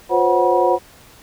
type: tone cluster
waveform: sine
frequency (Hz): 355.9 / 508 / 540 / 741 / 965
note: F4 / B4 / C#5 / F#5 / B5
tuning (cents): +33 / +49 / -45 / +2 / -40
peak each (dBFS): -19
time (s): 0.09-0.79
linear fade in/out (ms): 50
effects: pink hiss -46 dBFS RMS until 1.22 s